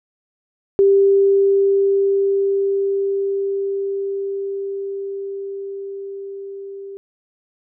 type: tone with level ramp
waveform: sine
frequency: 394.4 Hz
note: G4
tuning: 11 cents sharp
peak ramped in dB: -9 to -30 dBFS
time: 0.79-6.97 s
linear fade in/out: 0 ms
effects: none